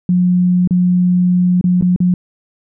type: tone with dropouts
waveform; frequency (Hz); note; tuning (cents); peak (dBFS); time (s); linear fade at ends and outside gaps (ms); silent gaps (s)
sine; 179.6; F3; +49; -9; 0.09-2.14; 2; 0.675-0.708 / 1.612-1.641 / 1.812-1.823 / 1.962-2.003
effects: none